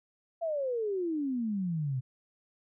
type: exponential sweep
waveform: sine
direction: down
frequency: 686 to 123.8 Hz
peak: -29 dBFS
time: 0.41-2.01 s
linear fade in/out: 20 ms
effects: none